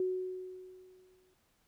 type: tone with exponential decay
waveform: sine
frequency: 370 Hz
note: F#4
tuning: in tune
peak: -28 dBFS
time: 0-1.34 s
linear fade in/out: 2 ms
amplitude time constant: 290 ms
effects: pink hiss -73 dBFS RMS until 1.67 s